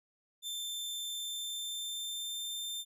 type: tone with pitch glide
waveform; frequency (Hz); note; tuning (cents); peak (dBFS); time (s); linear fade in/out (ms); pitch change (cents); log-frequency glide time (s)
sawtooth; 3558 to 3583; A7 to A7; +19 to +31; -34; 0.42-2.85; 50; +12; 1.03-2.51
effects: none